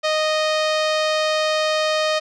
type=tone with low-pass filter; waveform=sawtooth; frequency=620 Hz; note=D#5; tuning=6 cents flat; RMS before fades=-20 dBFS; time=0.03-2.2 s; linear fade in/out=20 ms; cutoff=4700 Hz; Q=1.7; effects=none